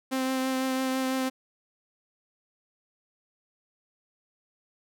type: tone with vibrato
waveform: sawtooth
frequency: 261.6 Hz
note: C4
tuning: in tune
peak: -22 dBFS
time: 0.11-1.3 s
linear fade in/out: 20 ms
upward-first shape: triangle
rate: 6 Hz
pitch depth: 16 cents each way
effects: none